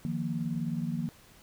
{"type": "chord", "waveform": "sine", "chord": "Eb suspended second", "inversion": "none", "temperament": "equal", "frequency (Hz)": [155.56, 174.61, 233.1], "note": ["Eb3", "F3", "Bb3"], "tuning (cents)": [0, 0, 0], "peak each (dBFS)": -34, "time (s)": [0.05, 1.09], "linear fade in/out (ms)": 0, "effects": ["pink hiss -57 dBFS RMS until 1.42 s"]}